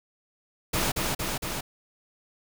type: noise with echo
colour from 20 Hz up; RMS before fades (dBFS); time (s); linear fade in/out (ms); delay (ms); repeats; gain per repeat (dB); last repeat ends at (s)
pink; -26; 0.73-0.92; 10; 230; 3; -2; 1.61
effects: none